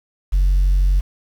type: tone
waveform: sine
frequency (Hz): 46.25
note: F#1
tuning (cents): 0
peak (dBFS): -10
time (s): 0.32-1.01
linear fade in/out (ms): 20
effects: tanh soft clip ceiling -10 dBFS + 7-bit